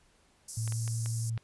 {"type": "high-pass noise", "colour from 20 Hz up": "white", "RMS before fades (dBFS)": -39, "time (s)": [0.48, 1.3], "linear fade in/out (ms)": 5, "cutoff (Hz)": 5200, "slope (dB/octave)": 48}
{"type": "tone with pitch glide", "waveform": "sine", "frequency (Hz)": [112.7, 113.94], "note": ["A2", "A#2"], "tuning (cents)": [42, -39], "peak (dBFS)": -30, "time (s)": [0.57, 1.38], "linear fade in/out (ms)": 5, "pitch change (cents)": 19, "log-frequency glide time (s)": [0.72, 0.83]}
{"type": "clicks", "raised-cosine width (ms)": 0.3, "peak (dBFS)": -27, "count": 5, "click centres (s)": [0.677, 0.723, 0.878, 1.06, 1.377]}
{"effects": ["pink hiss -66 dBFS RMS until 1.43 s", "resampled to 24000 Hz"]}